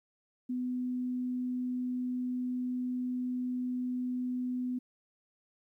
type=tone; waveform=sine; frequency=250.3 Hz; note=B3; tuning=23 cents sharp; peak=-31 dBFS; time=0.49-4.79 s; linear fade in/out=10 ms; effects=12-bit